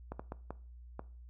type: clicks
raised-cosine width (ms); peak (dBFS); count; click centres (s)
1; -26; 5; 0.12 / 0.195 / 0.321 / 0.506 / 0.994
effects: noise-tail reverb RT60 0.4 s tail -19 dB re dry + added 60 Hz sine -49 dBFS peak until 1.29 s